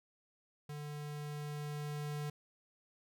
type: tone with level ramp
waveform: square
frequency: 147.9 Hz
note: D3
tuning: 13 cents sharp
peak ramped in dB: -43 to -38 dBFS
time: 0.69-2.3 s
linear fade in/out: 5 ms
effects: none